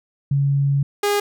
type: tone pair in turn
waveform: sine / sawtooth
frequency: 140 / 409.5 Hz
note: C#3 / G#4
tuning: +18 / -24 cents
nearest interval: octave + perfect fifth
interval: 1858 cents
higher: second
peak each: -15 / -13 dBFS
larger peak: second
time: 0.31-0.83 / 1.03-1.2 s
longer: first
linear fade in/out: 5 ms
effects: none